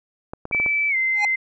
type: clicks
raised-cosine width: 1 ms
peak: -17 dBFS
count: 6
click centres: 0.335 / 0.454 / 0.512 / 0.548 / 0.6 / 0.662 s
type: tone with pitch glide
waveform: sine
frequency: 2313 to 2073 Hz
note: D7 to C7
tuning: -27 to -17 cents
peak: -18 dBFS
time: 0.52-1.36 s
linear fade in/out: 10 ms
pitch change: -190 cents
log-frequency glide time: 0.89-0.96 s
type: tone with exponential growth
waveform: square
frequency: 829 Hz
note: G#5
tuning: 3 cents flat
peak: -18 dBFS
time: 1.13-1.25 s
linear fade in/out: 2 ms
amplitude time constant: 25 ms
effects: resampled to 16000 Hz